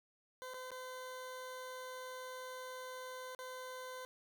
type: tone with dropouts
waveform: 20% pulse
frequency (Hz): 511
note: C5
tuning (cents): -41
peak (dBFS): -40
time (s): 0.42-4.05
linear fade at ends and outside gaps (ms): 0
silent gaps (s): 0.537-0.542 / 0.706-0.716 / 3.349-3.39
effects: none